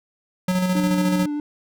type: tone with tremolo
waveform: square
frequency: 183.3 Hz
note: F#3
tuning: 16 cents flat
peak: -18 dBFS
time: 0.48-1.26 s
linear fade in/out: 5 ms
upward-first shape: square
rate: 14 Hz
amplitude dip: 35%
type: tone with vibrato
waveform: triangle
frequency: 295.1 Hz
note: D4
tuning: 8 cents sharp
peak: -21 dBFS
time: 0.75-1.4 s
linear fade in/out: 2 ms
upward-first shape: square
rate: 8.2 Hz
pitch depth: 8 cents each way
effects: none